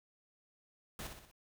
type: noise with echo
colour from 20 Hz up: pink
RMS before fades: -44 dBFS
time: 0.99-1.07 s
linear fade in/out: 2 ms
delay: 61 ms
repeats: 4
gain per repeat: -5 dB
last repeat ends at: 1.314 s
effects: none